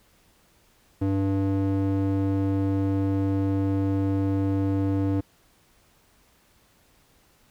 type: tone with band-pass filter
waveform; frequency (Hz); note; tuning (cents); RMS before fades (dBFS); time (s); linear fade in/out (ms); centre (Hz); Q
square; 97.3; G2; -12; -24; 1.01-5.21; 10; 260; 1.4
effects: pink hiss -61 dBFS RMS until 7.5 s